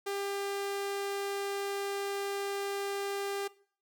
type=tone; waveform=sawtooth; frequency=398.6 Hz; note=G4; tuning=29 cents sharp; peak=-29 dBFS; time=0.06-3.48 s; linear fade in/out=10 ms; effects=noise-tail reverb RT60 0.5 s tail -20 dB re dry